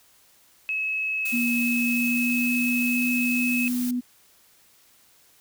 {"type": "tone", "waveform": "sine", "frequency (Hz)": 2578, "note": "E7", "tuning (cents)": -39, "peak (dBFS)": -24, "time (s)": [0.69, 3.68], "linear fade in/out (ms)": 0}
{"type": "noise", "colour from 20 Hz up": "blue", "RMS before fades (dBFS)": -35, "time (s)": [1.25, 3.91], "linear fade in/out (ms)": 5}
{"type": "tone with pitch glide", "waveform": "sine", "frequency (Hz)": [241, 246.6], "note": ["B3", "B3"], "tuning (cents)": [-42, -2], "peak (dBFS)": -23, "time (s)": [1.32, 4.01], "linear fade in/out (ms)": 20, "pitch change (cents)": 40, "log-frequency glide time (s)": [1.65, 3.02]}
{"effects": ["white hiss -58 dBFS RMS until 5.4 s"]}